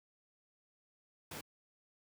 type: noise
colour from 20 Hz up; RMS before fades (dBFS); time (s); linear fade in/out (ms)
pink; -45; 1.31-1.41; 5
effects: high-pass 100 Hz 12 dB/octave